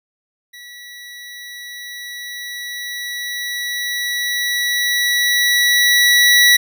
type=tone with level ramp; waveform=25% pulse; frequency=1942 Hz; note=B6; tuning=30 cents flat; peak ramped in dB=-32 to -4 dBFS; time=0.53-6.57 s; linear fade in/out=10 ms; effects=none